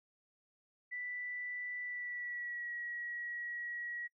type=tone with pitch glide; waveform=sine; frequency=1975.5 to 1913.7 Hz; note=B6 to A#6; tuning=0 to +45 cents; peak=-39 dBFS; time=0.91-4.08 s; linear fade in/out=20 ms; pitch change=-55 cents; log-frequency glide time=1.82-2.72 s; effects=noise-tail reverb RT60 0.1 s tail -25 dB re dry